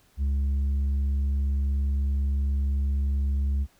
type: tone with tanh clipping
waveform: sine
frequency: 69.3 Hz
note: C#2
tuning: in tune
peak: -23 dBFS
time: 0.17-3.67 s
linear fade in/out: 50 ms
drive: 4 dB
effects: pink hiss -62 dBFS RMS until 3.79 s